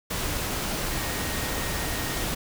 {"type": "tone in noise", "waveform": "sine", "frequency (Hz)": 1864.7, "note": "A#6", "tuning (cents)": 0, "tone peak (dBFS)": -39, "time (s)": [0.91, 2.24], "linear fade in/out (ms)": 10, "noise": "pink", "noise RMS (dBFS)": -29, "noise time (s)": [0.1, 2.35], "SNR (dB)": -13, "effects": []}